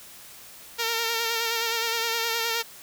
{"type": "tone with vibrato", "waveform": "5% pulse", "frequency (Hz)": 459.2, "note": "A#4", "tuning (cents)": -26, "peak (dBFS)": -13, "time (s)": [0.78, 2.63], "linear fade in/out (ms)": 20, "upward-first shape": "sine", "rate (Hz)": 9.6, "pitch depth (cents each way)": 35, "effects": ["white hiss -46 dBFS RMS until 2.82 s"]}